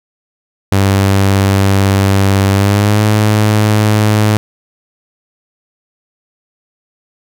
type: tone with pitch glide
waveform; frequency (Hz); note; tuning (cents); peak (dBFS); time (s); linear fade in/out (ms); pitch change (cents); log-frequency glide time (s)
sawtooth; 98 to 106.25; G2 to G#2; 0 to +40; -4; 0.72-4.37; 0; +140; 2.52-3.03
effects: none